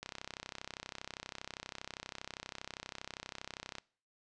click train, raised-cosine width 0.2 ms, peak -24 dBFS, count 123, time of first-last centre 0.03-3.784 s, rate 32.5 Hz, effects noise-tail reverb RT60 0.5 s tail -24 dB re dry + resampled to 22050 Hz

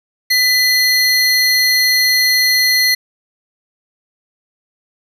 square tone pair together, 2000 / 4238 Hz, B6 / C8, +21 / +21 cents, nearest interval octave + minor second, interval 1300 cents, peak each -14 dBFS, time 0.3-2.95 s, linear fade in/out 10 ms, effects resampled to 32000 Hz + 8-bit

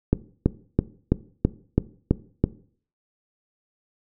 click train, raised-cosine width 3 ms, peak -4 dBFS, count 8, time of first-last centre 0.13-2.44 s, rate 3.03 Hz, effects noise-tail reverb RT60 0.5 s tail -18 dB re dry

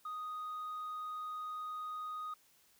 sine tone, 1244.5 Hz, D#6, in tune, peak -37 dBFS, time 0.05-2.34 s, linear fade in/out 5 ms, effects tanh soft clip ceiling -38 dBFS + white hiss -68 dBFS RMS until 2.79 s

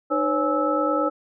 sine tone cluster, 305 / 510 / 559 / 837 / 1308 Hz, D#4 / C5 / C#5 / G#5 / E6, -34 / -44 / +14 / +13 / -14 cents, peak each -25 / -27 / -25 / -31 / -24 dBFS, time 0.1-1.1 s, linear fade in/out 20 ms, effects none

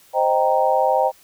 sine chord, C minor seventh, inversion none, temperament equal, 523.3 / 622.3 / 784 / 932.3 Hz, C5 / Eb5 / G5 / Bb5, 0 / 0 / 0 / 0 cents, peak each -20 / -21 / -19 / -22 dBFS, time 0.13-1.12 s, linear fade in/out 50 ms, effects white hiss -52 dBFS RMS until 1.23 s

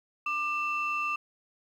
sine tone pair together, 1191 / 2674 Hz, D6 / E7, +24 / +24 cents, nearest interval octave + major second, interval 1400 cents, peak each -29 / -30 dBFS, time 0.26-1.16 s, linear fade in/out 5 ms, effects tanh soft clip ceiling -22 dBFS + 10-bit

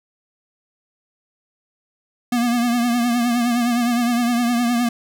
square tone with vibrato, 239.3 Hz, A#3, 46 cents sharp, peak -17 dBFS, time 2.32-4.89 s, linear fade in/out 5 ms, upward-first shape triangle, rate 9.7 Hz, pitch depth 62 cents each way, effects none

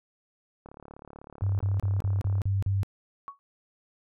click train, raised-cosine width 1 ms, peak -31 dBFS, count 64, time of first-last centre 0.66-2.41 s, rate 36 Hz
sine tone bursts, 98 Hz, G2, in tune, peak -23 dBFS, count 7, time 1.42-2.832 s, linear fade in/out 0 ms, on 170 ms, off 37 ms
sine tone with exponential decay, 1117 Hz, C#6, 13 cents sharp, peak -32 dBFS, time 3.28-3.39 s, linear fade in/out 0 ms, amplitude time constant 23 ms
effects none

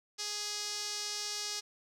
sawtooth tone with band-pass filter, 415.3 Hz, G#4, in tune, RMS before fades -38 dBFS, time 0.18-1.61 s, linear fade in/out 20 ms, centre 5400 Hz, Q 2.9, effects none

